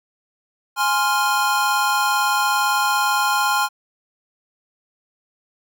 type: chord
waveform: square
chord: F minor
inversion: first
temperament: equal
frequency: 830.6 / 1046.5 / 1396.9 Hz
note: Ab5 / C6 / F6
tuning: 0 / 0 / 0 cents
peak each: -22 dBFS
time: 0.76-3.69 s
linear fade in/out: 50 ms
effects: none